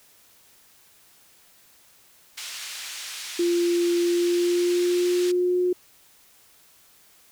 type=band-pass noise; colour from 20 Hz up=pink; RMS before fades=-36 dBFS; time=2.37-5.32 s; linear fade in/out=10 ms; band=2500 to 8100 Hz; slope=12 dB/octave
type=tone with pitch glide; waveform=sine; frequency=346.1 to 360.2 Hz; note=F4 to F#4; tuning=-16 to -46 cents; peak=-19 dBFS; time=3.39-5.73 s; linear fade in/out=5 ms; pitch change=+70 cents; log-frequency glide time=3.98-5.6 s
effects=white hiss -56 dBFS RMS until 7.31 s